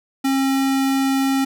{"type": "tone", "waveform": "square", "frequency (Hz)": 269.7, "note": "C#4", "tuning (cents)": -47, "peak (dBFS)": -17, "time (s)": [0.24, 1.45], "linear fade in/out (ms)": 10, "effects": []}